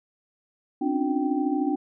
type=tone cluster; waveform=sine; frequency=264.5 / 278.2 / 297.8 / 357.2 / 778 Hz; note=C4 / C#4 / D4 / F4 / G5; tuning=+19 / +6 / +24 / +39 / -13 cents; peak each=-28 / -31 / -25 / -32 / -32 dBFS; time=0.81-1.76 s; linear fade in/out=10 ms; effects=none